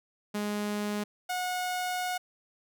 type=tone pair in turn; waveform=sawtooth; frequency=207.7 / 727.9 Hz; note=G#3 / F#5; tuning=0 / -29 cents; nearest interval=octave + minor seventh; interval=2171 cents; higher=second; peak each=-26 dBFS; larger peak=neither; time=0.34-1.04 / 1.29-2.18 s; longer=second; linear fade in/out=10 ms; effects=none